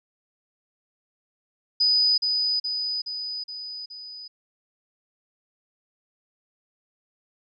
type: tone with echo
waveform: sine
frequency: 4978 Hz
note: D#8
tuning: in tune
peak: -17 dBFS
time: 1.8-2.18 s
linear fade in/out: 10 ms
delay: 420 ms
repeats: 5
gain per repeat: -4 dB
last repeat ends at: 4.28 s
effects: none